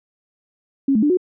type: tone with pitch steps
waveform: sine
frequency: 273.8 / 215.3 / 294.7 / 364.9 Hz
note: C#4 / A3 / D4 / F#4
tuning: -21 / -37 / +6 / -24 cents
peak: -13 dBFS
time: 0.88-1.172 s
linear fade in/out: 5 ms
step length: 73 ms
effects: none